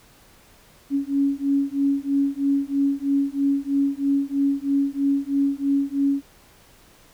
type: beating tone pair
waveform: sine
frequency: 277.2 / 280.3 Hz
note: C#4 / C#4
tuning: 0 / +19 cents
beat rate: 3.1 Hz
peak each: -22 dBFS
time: 0.9-6.23 s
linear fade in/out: 50 ms
effects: pink hiss -53 dBFS RMS until 7.13 s